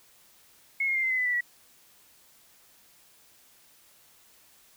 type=tone with pitch steps; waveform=sine; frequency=2177 / 2141 / 2105 / 2070 / 2036 / 2002 / 1968.8 / 1936.1 Hz; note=C#7 / C7 / C7 / C7 / C7 / B6 / B6 / B6; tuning=-32 / +39 / +10 / -19 / -48 / +23 / -6 / -35 cents; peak=-24 dBFS; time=0.8-1.408 s; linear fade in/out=5 ms; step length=76 ms; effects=white hiss -59 dBFS RMS until 4.76 s